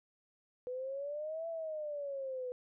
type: exponential two-way sweep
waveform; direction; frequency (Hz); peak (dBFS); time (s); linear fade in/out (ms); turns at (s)
sine; up then down; 493.9 to 669 to 493.9; -37; 0.67-2.52; 0; 1.48
effects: none